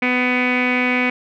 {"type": "tone with low-pass filter", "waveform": "sawtooth", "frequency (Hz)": 249.7, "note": "B3", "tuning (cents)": 19, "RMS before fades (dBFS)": -18, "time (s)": [0.02, 1.1], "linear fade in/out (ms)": 5, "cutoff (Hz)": 2300, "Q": 9.6, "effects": []}